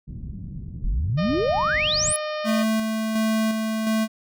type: low-pass noise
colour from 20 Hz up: white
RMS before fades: -34 dBFS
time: 0.07-2.13 s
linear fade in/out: 10 ms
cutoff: 170 Hz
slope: 24 dB/octave
type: exponential sweep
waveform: sine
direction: up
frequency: 35 to 10710 Hz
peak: -20 dBFS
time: 0.84-2.16 s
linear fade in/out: 0 ms
type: harmonic tone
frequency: 610 Hz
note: D#5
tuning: 34 cents flat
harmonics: 1 / 2 / 3 / 4 / 5 / 6 / 7 / 8 / 9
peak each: -27 / -33 / -37 / -39 / -41 / -43 / -44 / -45 / -46 dBFS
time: 1.17-2.64 s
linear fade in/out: 20 ms
type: tone with tremolo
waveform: square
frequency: 220 Hz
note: A3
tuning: in tune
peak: -20 dBFS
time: 2.44-4.08 s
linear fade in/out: 50 ms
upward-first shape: square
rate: 1.4 Hz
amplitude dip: 35%
effects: none